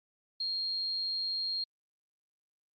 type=tone; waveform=sine; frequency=4232 Hz; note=C8; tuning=19 cents sharp; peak=-31 dBFS; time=0.4-1.64 s; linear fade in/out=5 ms; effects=Opus 32 kbps